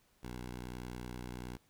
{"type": "tone with vibrato", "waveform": "10% pulse", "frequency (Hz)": 61.3, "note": "B1", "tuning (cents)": -12, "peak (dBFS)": -34, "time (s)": [0.23, 1.57], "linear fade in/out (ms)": 5, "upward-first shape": "square", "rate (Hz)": 10, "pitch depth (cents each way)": 18, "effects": ["pink hiss -71 dBFS RMS until 1.69 s"]}